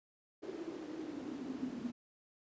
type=noise with high-pass filter sweep; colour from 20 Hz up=brown; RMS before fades=-43 dBFS; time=0.42-1.92 s; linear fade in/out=20 ms; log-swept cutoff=360 to 240 Hz; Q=8.8; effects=resampled to 16000 Hz